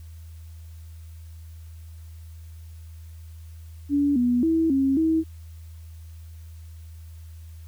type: tone with pitch steps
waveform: sine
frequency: 285.7 / 244.2 / 325.3 / 270.6 / 321.3 Hz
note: D4 / B3 / E4 / C#4 / E4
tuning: -48 / -19 / -23 / -42 / -44 cents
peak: -18 dBFS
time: 3.89-5.24 s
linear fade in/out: 50 ms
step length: 270 ms
effects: added 81 Hz sine -39 dBFS peak until 7.67 s + white hiss -59 dBFS RMS until 7.67 s